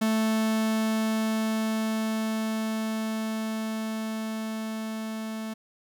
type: tone with level ramp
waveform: 45% pulse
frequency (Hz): 220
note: A3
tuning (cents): 0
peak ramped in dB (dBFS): -22 to -32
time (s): 0.01-5.54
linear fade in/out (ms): 10
effects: none